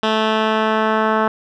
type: tone with low-pass filter sweep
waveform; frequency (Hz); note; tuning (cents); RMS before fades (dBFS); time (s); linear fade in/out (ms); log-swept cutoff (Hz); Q
10% pulse; 218.5; A3; -12; -17; 0.03-1.28; 2; 3400 to 1500; 1.6
effects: none

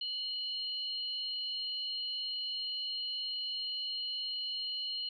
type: tone pair together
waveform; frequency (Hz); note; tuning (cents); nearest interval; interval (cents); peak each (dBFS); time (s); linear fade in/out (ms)
sine; 2960 / 4201; F#7 / C8; 0 / +6; tritone; 606; -38 / -37; 0.01-5.09; 5
effects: none

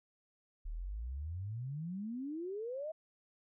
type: exponential sweep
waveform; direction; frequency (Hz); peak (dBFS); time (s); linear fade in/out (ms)
sine; up; 35.9 to 648; -38; 0.65-2.92; 10
effects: none

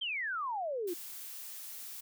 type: exponential sweep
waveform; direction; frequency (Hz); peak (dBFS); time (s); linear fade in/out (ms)
sine; down; 3245 to 329.6; -33; 0.01-0.94; 10
type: noise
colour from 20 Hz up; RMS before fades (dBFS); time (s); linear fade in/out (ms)
blue; -45; 0.87-2.01; 10
effects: none

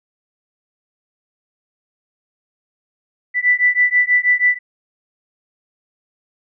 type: beating tone pair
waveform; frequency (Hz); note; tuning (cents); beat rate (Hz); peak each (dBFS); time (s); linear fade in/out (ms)
sine; 1975.5 / 1981.7; B6 / B6; 0 / +5; 6.2; -15; 3.34-4.59; 50
effects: none

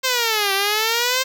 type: exponential two-way sweep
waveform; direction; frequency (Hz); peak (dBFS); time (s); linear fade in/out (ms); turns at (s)
5% pulse; down then up; 529 to 386.5 to 529; -6; 0.03-1.24; 20; 0.53
effects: none

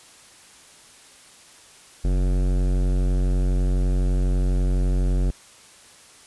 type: tone with hard clipping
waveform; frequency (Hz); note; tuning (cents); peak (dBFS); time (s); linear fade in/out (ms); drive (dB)
sine; 46; F#1; -9; -20; 2.04-5.31; 10; 17
effects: white hiss -49 dBFS RMS until 6.26 s + resampled to 24000 Hz

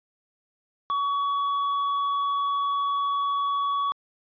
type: tone with tanh clipping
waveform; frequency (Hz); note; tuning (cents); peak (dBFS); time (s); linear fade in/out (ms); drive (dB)
triangle; 1128; C#6; +30; -24; 0.9-3.92; 0; 10
effects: resampled to 11025 Hz

